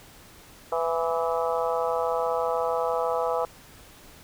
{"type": "harmonic tone with a mistuned harmonic", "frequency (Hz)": 166, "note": "E3", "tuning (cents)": 12, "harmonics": [3, 4, 5, 6, 7, 8], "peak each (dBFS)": [-27, -29, -31, -33, -34, -35], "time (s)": [0.72, 3.45], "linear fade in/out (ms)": 2, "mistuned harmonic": 8, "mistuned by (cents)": -45, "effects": ["pink hiss -50 dBFS RMS until 4.23 s"]}